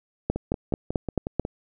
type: two click trains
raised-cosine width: 2 ms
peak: -9 / -15 dBFS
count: 6 / 7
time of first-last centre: 0.3-1.396 / 0.36-1.451 s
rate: 4.56 / 5.5 Hz
effects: none